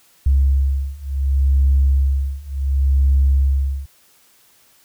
sine beating tone pair, 67.9 / 68.59 Hz, C#2 / C#2, -35 / -18 cents, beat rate 0.69 Hz, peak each -16 / -15 dBFS, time 0.26-3.86 s, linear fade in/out 5 ms, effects tanh soft clip ceiling -7 dBFS + white hiss -54 dBFS RMS until 4.84 s

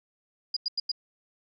sine tone bursts, 4879 Hz, D#8, 35 cents flat, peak -25 dBFS, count 4, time 0.54-0.917 s, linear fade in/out 5 ms, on 26 ms, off 91 ms, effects none

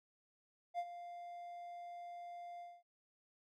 triangle tone with ADSR envelope, 698.5 Hz, F5, in tune, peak -33 dBFS, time 0.74-2.83 s, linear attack 47 ms, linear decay 54 ms, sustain -12 dB, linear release 230 ms, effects none

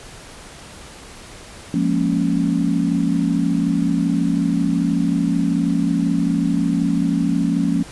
sine chord, Bb minor seventh, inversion second, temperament equal, 174.61 / 207.7 / 233.1 / 277.2 Hz, F3 / Ab3 / Bb3 / Db4, 0 / 0 / 0 / 0 cents, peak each -20 / -24 / -22 / -20 dBFS, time 1.74-7.83 s, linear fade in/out 2 ms, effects pink hiss -39 dBFS RMS until 7.91 s + resampled to 24000 Hz

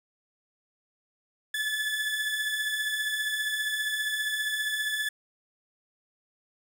30% pulse beating tone pair, 1715 / 1730 Hz, A6 / A6, -45 / -30 cents, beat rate 15 Hz, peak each -33 / -26 dBFS, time 1.54-5.09 s, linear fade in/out 5 ms, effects none

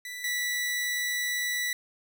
sawtooth tone pair in turn, 1975.5 / 1963 Hz, B6 / B6, 0 / -11 cents, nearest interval unison, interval 11 cents, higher first, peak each -33 / -24 dBFS, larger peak second, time 0.05-0.24 / 0.24-1.73 s, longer second, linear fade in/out 2 ms, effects none

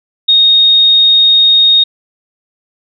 sine tone, 3720 Hz, A#7, 4 cents flat, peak -4 dBFS, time 0.28-1.84 s, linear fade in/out 10 ms, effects none

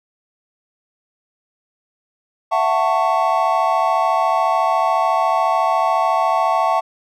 triangle chord, F# minor seventh, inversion third, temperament just, 666 / 740 / 888 / 1110 Hz, E5 / F#5 / A5 / C#6, +18 / 0 / +16 / +2 cents, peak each -18 dBFS, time 2.51-6.81 s, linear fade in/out 20 ms, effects none

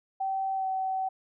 sine tone with pitch glide, 771 to 760.8 Hz, G5 to F#5, -29 to +48 cents, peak -27 dBFS, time 0.2-1.09 s, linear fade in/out 10 ms, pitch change -23 cents, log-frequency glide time 0.55-0.66 s, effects none

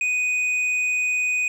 triangle tone with hard clipping, 2489 Hz, D#7, in tune, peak -21 dBFS, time 0.01-1.48 s, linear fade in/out 2 ms, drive 8 dB, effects none

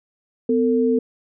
sine tone pair together, 251.5 / 450.8 Hz, B3 / A4, +32 / +42 cents, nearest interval minor seventh, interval 1010 cents, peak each -18 dBFS, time 0.49-0.99 s, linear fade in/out 5 ms, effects none

